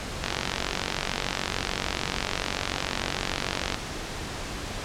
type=click train; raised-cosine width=0.2 ms; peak=-8 dBFS; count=165; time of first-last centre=0.24-3.744 s; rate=46.8 Hz; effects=pink hiss -34 dBFS RMS until 4.84 s + low-pass 7000 Hz 12 dB/octave